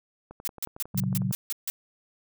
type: click train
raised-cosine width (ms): 1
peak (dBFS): -29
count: 12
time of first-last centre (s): 0.31-1.31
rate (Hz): 11
type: noise bursts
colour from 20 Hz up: blue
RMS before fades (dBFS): -30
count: 8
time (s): 0.45-1.7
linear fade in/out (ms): 0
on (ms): 25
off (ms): 150
type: chord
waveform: sine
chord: F# major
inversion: first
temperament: equal with one note detuned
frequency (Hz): 116.54 / 138.59 / 186.82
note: A#2 / C#3 / F#3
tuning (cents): 0 / 0 / +17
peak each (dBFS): -30 / -30 / -28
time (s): 0.94-1.32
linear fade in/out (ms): 10
effects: none